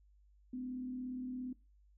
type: tone with frequency modulation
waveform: sine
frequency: 253.1 Hz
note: B3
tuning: 43 cents sharp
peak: -39 dBFS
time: 0.53-1.53 s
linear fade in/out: 5 ms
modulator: 37.3 Hz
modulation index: 0.37
effects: noise-tail reverb RT60 0.3 s tail -22 dB re dry + added 50 Hz sine -63 dBFS peak until 1.97 s